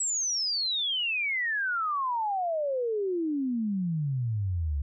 sine exponential sweep, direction down, 7902 to 68 Hz, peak -26 dBFS, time 0-4.82 s, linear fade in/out 5 ms, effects none

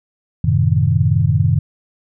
sine chord, F# diminished seventh, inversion none, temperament equal, 92.5 / 110 / 130.81 / 155.56 Hz, F#2 / A2 / C3 / Eb3, 0 / 0 / 0 / 0 cents, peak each -17 dBFS, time 0.44-1.59 s, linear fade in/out 5 ms, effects none

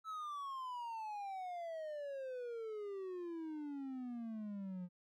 triangle exponential sweep, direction down, 1318 to 175.5 Hz, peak -40 dBFS, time 0.04-4.89 s, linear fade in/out 50 ms, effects none

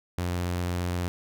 sawtooth tone, 88.5 Hz, F2, 23 cents sharp, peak -23 dBFS, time 0.18-1.08 s, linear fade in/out 0 ms, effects none

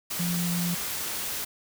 sine tone in noise, 174 Hz, F3, 6 cents flat, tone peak -26 dBFS, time 0.19-0.75 s, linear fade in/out 10 ms, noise white, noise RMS -32 dBFS, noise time 0.1-1.45 s, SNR +3 dB, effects none

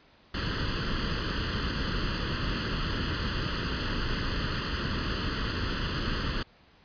pink noise with comb filter, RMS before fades -30 dBFS, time 0.34-6.43 s, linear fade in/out 5 ms, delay 0.66 ms, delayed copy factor +0.8, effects pink hiss -59 dBFS RMS until 6.84 s + resampled to 11025 Hz

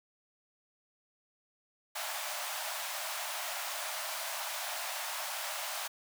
pink high-pass noise, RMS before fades -38 dBFS, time 1.95-5.88 s, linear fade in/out 10 ms, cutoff 590 Hz, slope 96 dB/octave, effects none

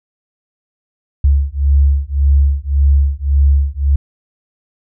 sine beating tone pair, 69.2 / 71 Hz, C#2 / C#2, -2 / +42 cents, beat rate 1.8 Hz, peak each -12 dBFS, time 1.24-3.96 s, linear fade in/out 5 ms, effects none

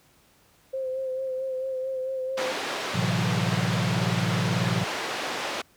sine tone with vibrato, 523 Hz, C5, 1 cent flat, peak -27 dBFS, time 0.73-2.52 s, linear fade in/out 10 ms, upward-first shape sine, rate 4.5 Hz, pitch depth 28 cents each way
pink band-pass noise, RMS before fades -31 dBFS, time 2.37-5.62 s, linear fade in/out 10 ms, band 400 to 4500 Hz, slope 12 dB/octave
triangle chord, F# half-diminished seventh, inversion first, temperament equal with one note detuned, 110 / 128.49 / 164.81 / 185 Hz, A2 / C3 / E3 / F#3, 0 / -31 / 0 / 0 cents, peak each -27 dBFS, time 2.94-4.84 s, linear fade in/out 10 ms
effects pink hiss -60 dBFS RMS until 5.76 s + high-pass 60 Hz 12 dB/octave

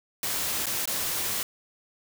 white noise with dropouts, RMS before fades -29 dBFS, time 0.23-1.43 s, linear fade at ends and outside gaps 1 ms, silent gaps 0.658-0.667 / 0.856-0.875 s, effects none

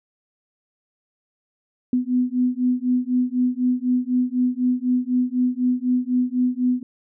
sine beating tone pair, 248.1 / 252.1 Hz, B3 / B3, +8 / +36 cents, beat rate 4 Hz, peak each -21 dBFS, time 1.93-6.83 s, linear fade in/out 2 ms, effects none

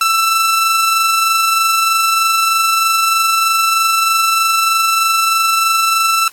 sawtooth tone with amplitude modulation, 1331 Hz, E6, 16 cents sharp, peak -6 dBFS, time 0.01-6.28 s, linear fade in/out 2 ms, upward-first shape sine, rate 23.2 Hz, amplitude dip 30%, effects white hiss -44 dBFS RMS until 6.32 s + AAC 64 kbps

